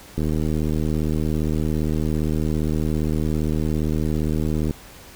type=click train; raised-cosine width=3 ms; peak=-11 dBFS; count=352; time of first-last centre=0.18-4.709 s; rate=77.5 Hz; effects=pink hiss -44 dBFS RMS until 5.15 s